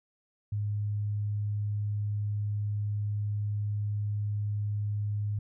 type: tone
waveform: sine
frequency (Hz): 103.83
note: G#2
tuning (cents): 0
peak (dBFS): -28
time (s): 0.52-5.39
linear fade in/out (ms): 5
effects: none